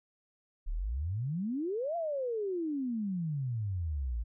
sine exponential two-way sweep, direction up then down, 32.32 to 698.5 to 53.3 Hz, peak -31 dBFS, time 0.66-4.24 s, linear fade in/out 20 ms, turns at 1.96 s, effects none

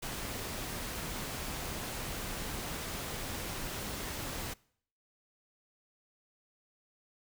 pink noise, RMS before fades -39 dBFS, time 0.02-4.54 s, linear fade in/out 10 ms, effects noise-tail reverb RT60 0.6 s tail -23 dB re dry

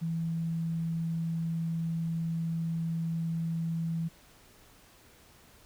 sine tone, 164.81 Hz, E3, in tune, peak -29 dBFS, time 0.01-4.09 s, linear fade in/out 20 ms, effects pink hiss -58 dBFS RMS until 5.65 s

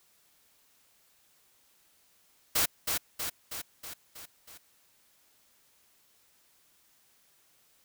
white noise with echo, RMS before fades -26 dBFS, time 2.55-2.66 s, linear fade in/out 10 ms, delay 320 ms, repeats 6, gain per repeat -4 dB, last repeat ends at 4.58 s, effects white hiss -66 dBFS RMS until 7.84 s

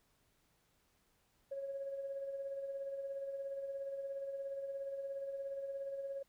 sine tone with tremolo, 550 Hz, C#5, 14 cents flat, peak -37 dBFS, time 1.51-6.23 s, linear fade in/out 10 ms, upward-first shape sine, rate 17 Hz, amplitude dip 45%, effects tanh soft clip ceiling -33 dBFS + pink hiss -75 dBFS RMS until 6.28 s

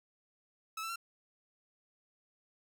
sawtooth tone with pitch steps, 1300 / 1331.2 / 1363.1 Hz, E6 / E6 / F6, -24 / +17 / -42 cents, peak -34 dBFS, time 0.77-0.959 s, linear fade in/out 5 ms, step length 63 ms, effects none

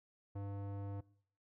square tone with low-pass filter, 100 Hz, G2, 35 cents sharp, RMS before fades -43 dBFS, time 0.35-1.01 s, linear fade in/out 10 ms, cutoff 810 Hz, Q 0.91, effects noise-tail reverb RT60 0.6 s tail -22 dB re dry

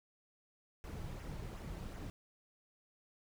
brown noise with flanger, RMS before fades -45 dBFS, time 0.84-2.1 s, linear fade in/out 0 ms, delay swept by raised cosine 0.22 to 4.22 ms, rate 2.7 Hz, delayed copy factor -0.5, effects none

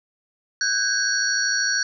sine tone cluster, 1515 / 1628 / 4433 / 5730 Hz, F#6 / G#6 / C#8 / F8, +40 / -35 / -1 / +44 cents, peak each -25 dBFS, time 0.61-1.83 s, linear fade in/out 2 ms, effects none

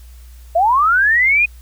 sine linear sweep, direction up, 637 to 2504 Hz, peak -10 dBFS, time 0.55-1.46 s, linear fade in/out 10 ms, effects added 60 Hz sine -36 dBFS peak until 1.61 s + white hiss -51 dBFS RMS until 1.61 s

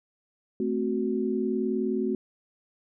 sine chord, F# diminished, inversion first, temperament equal with one note detuned, 220 / 259.4 / 370 Hz, A3 / C4 / F#4, 0 / -15 / 0 cents, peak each -29 / -30 / -28 dBFS, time 0.6-2.15 s, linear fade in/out 2 ms, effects none

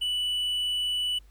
triangle tone, 2965 Hz, F#7, 3 cents sharp, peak -24 dBFS, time 0.01-1.19 s, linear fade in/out 10 ms, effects added 50 Hz sine -50 dBFS peak until 1.3 s + pink hiss -65 dBFS RMS until 1.3 s

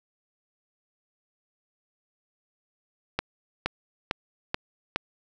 accelerating click train, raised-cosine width 0.3 ms, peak -9 dBFS, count 5, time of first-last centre 3.19-4.96 s, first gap 470 ms, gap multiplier 0.96, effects none

